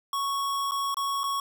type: tone with dropouts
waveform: square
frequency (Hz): 1108.7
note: C#6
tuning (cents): 0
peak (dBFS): -27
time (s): 0.13-1.4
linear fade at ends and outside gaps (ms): 2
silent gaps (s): 0.711-0.718 / 0.944-0.969 / 1.234-1.239
effects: none